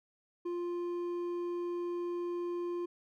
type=tone with hard clipping; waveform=sine; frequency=349.2 Hz; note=F4; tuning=in tune; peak=-35 dBFS; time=0.45-2.86 s; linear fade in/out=10 ms; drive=5 dB; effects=none